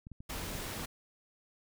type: clicks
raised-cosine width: 5 ms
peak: -34 dBFS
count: 8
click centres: 0.069 / 0.117 / 0.205 / 0.324 / 0.362 / 0.481 / 0.552 / 0.602 s
type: noise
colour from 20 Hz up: pink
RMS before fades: -40 dBFS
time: 0.29-0.86 s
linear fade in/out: 10 ms
effects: none